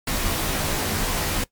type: noise with comb filter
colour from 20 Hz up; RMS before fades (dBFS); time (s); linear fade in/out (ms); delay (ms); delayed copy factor
pink; -24; 0.07-1.44; 5; 17; -0.8
effects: noise-tail reverb RT60 0.1 s tail -19 dB re dry + MP3 96 kbps